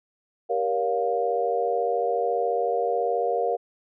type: chord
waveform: sine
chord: G half-diminished seventh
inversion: none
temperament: just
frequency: 392 / 470.4 / 564.5 / 705.6 Hz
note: G4 / Bb4 / Db5 / F5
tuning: 0 / +16 / +31 / +18 cents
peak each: -31 / -25 / -30 / -26 dBFS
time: 0.49-3.57 s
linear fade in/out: 20 ms
effects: none